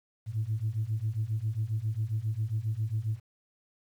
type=beating tone pair; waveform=sine; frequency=105.5 / 112.9 Hz; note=G#2 / A2; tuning=+28 / +45 cents; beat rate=7.4 Hz; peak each=-31 / -30 dBFS; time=0.26-3.2 s; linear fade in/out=50 ms; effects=tanh soft clip ceiling -22 dBFS + 10-bit